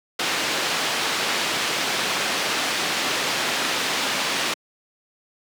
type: low-pass noise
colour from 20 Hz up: white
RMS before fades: -24 dBFS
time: 0.19-4.54 s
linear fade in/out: 5 ms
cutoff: 4000 Hz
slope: 12 dB/octave
effects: high-pass 200 Hz 12 dB/octave